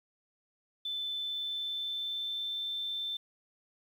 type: tone with pitch glide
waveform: sine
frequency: 3520 to 3551 Hz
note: A7 to A7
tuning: 0 to +15 cents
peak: -33 dBFS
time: 0.85-3.17 s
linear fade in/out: 5 ms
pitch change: +15 cents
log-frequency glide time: 1.15-2.64 s
effects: 10-bit